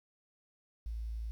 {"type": "tone with quantisation", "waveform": "sine", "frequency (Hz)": 55.8, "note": "A1", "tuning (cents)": 25, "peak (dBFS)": -36, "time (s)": [0.86, 1.31], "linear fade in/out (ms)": 0, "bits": 11, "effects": []}